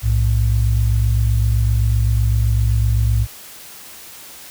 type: tone pair together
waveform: sine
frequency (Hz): 61.51 / 109.3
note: B1 / A2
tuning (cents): -6 / -11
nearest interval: minor seventh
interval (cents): 995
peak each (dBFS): -15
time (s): 0.02-3.27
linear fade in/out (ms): 50
effects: tanh soft clip ceiling -5 dBFS + white hiss -38 dBFS RMS until 4.5 s